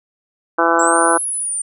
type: harmonic tone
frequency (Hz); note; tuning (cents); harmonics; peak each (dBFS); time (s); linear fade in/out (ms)
167.3; E3; +26; 2 / 3 / 4 / 5 / 6 / 7 / 8 / 9; -20 / -20 / -20 / -20 / -20 / -20 / -20 / -20; 0.58-1.18; 10
type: linear two-way sweep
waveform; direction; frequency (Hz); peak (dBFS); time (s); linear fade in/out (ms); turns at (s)
sine; up then down; 7459 to 10680 to 8930; -19; 0.79-1.62; 5; 1.21
effects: none